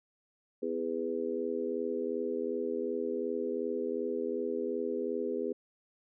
harmonic tone with a mistuned harmonic, 82.7 Hz, E2, 6 cents sharp, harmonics 3 / 4 / 5 / 6, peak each -38 / -39 / -34 / -37 dBFS, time 0.62-5.53 s, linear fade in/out 10 ms, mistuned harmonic 3, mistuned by +23 cents, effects none

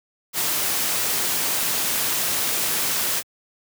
white noise, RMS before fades -23 dBFS, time 0.33-3.23 s, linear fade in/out 50 ms, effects high-pass 100 Hz 12 dB/octave

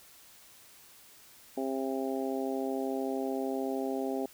harmonic tone, 133.3 Hz, C3, 33 cents sharp, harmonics 2 / 3 / 4 / 5 / 6, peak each -34 / -35 / -39 / -39 / -41 dBFS, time 1.57-4.26 s, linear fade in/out 5 ms, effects white hiss -56 dBFS RMS until 4.33 s

